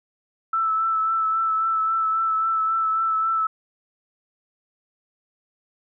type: tone with vibrato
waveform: sine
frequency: 1318.5 Hz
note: E6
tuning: in tune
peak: -19 dBFS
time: 0.53-3.47 s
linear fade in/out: 5 ms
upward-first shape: triangle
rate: 3.7 Hz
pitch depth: 25 cents each way
effects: none